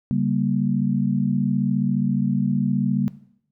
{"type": "chord", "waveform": "sine", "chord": "G diminished", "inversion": "second", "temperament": "just", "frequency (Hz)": [141.12, 196, 235.2], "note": ["Db3", "G3", "Bb3"], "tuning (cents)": [31, 0, 16], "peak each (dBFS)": -23, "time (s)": [0.11, 3.08], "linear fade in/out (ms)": 0, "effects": ["noise-tail reverb RT60 0.7 s tail -17 dB re dry"]}